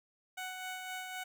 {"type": "tone with tremolo", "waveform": "15% pulse", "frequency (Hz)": 743, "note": "F#5", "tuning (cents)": 7, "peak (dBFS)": -32, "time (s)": [0.37, 1.24], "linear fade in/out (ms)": 10, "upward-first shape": "sine", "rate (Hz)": 3.9, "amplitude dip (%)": 35, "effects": []}